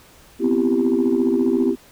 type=chord; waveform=sine; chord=C major seventh; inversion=third; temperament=equal with one note detuned; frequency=246.9 / 261.6 / 335.2 / 392 Hz; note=B3 / C4 / E4 / G4; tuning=0 / 0 / +29 / 0 cents; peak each=-20 dBFS; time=0.39-1.76 s; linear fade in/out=50 ms; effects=tanh soft clip ceiling -9 dBFS + pink hiss -49 dBFS RMS until 1.91 s